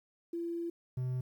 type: tone pair in turn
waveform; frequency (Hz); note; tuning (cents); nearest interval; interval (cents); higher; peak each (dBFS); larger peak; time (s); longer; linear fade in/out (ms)
sine / triangle; 339.4 / 127.13; F4 / C3; -49 / -49; octave + perfect fourth; 1700; first; -34 / -30; second; 0.33-0.7 / 0.97-1.21; first; 5
effects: 11-bit

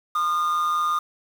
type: tone with amplitude modulation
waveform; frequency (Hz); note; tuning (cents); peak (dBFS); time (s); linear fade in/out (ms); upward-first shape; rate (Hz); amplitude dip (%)
triangle; 1218; D#6; -37; -16; 0.15-0.99; 5; sine; 165; 50
effects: 7-bit

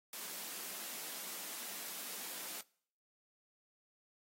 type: high-pass noise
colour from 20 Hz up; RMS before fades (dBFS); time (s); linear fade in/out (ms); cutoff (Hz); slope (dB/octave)
white; -45; 0.13-2.61; 2; 170; 96
effects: noise-tail reverb RT60 0.6 s tail -24 dB re dry + AAC 48 kbps

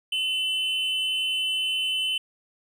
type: tone pair together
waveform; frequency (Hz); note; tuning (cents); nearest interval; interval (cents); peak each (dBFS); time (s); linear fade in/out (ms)
triangle; 2699 / 3030; E7 / F#7; +40 / +40; major second; 200; -29 / -23; 0.12-2.18; 5
effects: none

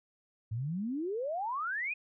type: exponential sweep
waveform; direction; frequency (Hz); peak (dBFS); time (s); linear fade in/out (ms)
sine; up; 103.83 to 2560; -32; 0.51-1.94; 10
effects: none

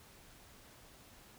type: silence
effects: pink hiss -59 dBFS RMS until 1.38 s

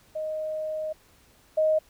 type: tone pair in turn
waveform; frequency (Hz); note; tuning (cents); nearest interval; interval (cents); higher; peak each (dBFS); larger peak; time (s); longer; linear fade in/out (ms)
sine; 622.3 / 624.8; D#5 / D#5; 0 / +7; unison; 7; second; -28 / -19; second; 0.15-0.93 / 1.57-1.79; first; 10
effects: pink hiss -59 dBFS RMS until 1.89 s

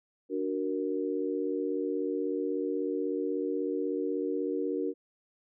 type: chord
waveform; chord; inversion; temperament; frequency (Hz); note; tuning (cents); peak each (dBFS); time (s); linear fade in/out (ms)
sine; D augmented; none; equal; 293.7 / 370 / 466.2; D4 / F#4 / A#4; 0 / 0 / 0; -33; 0.29-4.94; 50
effects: none

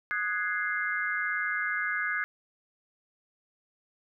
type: chord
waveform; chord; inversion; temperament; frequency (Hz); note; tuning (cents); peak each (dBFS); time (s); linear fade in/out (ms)
sine; Ab dominant seventh; second; equal; 1244.5 / 1480 / 1661.2 / 2093; Eb6 / Gb6 / Ab6 / C7; 0 / 0 / 0 / 0; -36 / -33 / -31 / -34; 0.11-2.24; 0
effects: none

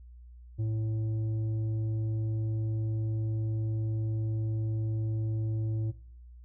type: tone with tanh clipping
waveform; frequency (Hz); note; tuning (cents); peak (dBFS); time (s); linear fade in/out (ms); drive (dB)
triangle; 110; A2; 0; -29; 0.58-5.92; 20; 11
effects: noise-tail reverb RT60 0.6 s tail -22 dB re dry + added 60 Hz sine -47 dBFS peak until 6.44 s

